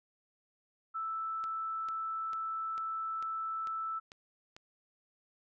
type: tone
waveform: sine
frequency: 1318.5 Hz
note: E6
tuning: in tune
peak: -34 dBFS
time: 0.94-4 s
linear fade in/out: 20 ms
type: click train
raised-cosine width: 0.2 ms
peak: -32 dBFS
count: 8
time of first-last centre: 1.44-4.565 s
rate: 2.24 Hz
effects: none